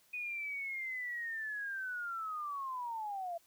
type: linear sweep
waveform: sine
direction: down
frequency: 2488 to 665 Hz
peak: -37 dBFS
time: 0.13-3.38 s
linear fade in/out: 10 ms
effects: white hiss -68 dBFS RMS until 3.46 s